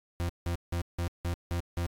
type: tone bursts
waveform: 40% pulse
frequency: 86.2 Hz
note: F2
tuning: 22 cents flat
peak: -28 dBFS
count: 7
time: 0.2-1.864 s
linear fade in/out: 0 ms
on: 92 ms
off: 170 ms
effects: AAC 48 kbps